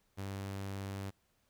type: tone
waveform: sawtooth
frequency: 98 Hz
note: G2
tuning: in tune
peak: -35 dBFS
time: 0.17-1.11 s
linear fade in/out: 20 ms
effects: pink hiss -75 dBFS RMS until 1.49 s